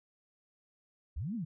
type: linear two-way sweep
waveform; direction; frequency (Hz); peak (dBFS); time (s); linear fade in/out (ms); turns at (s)
sine; up then down; 49.62 to 246.9 to 137.7; -34; 1.16-1.45; 10; 1.35
effects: none